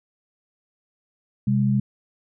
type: tone pair together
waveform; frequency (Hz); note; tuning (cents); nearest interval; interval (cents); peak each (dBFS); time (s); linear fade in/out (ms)
sine; 129 / 203.2; C3 / G#3; -24 / -38; minor sixth; 786; -20 / -20; 1.47-1.8; 5
effects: none